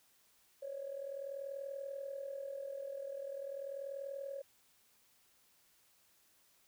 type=tone with amplitude modulation; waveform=sine; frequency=552 Hz; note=C#5; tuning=7 cents flat; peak=-37 dBFS; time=0.62-4.42 s; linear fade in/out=10 ms; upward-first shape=sine; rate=40.4 Hz; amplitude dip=70%; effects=tanh soft clip ceiling -33 dBFS + white hiss -70 dBFS RMS until 6.67 s